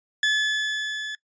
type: tone with level ramp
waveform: 30% pulse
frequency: 1722 Hz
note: A6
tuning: 38 cents flat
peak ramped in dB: -15 to -27 dBFS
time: 0.23-1.15 s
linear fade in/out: 2 ms
effects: noise-tail reverb RT60 0.1 s tail -21 dB re dry + resampled to 16000 Hz